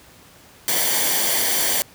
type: noise with comb filter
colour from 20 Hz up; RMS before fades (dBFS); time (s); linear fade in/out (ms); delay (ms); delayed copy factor
white; -20; 0.68-1.82; 0; 0.76; -0.6
effects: pink hiss -48 dBFS RMS until 1.94 s + high-pass 60 Hz 12 dB/octave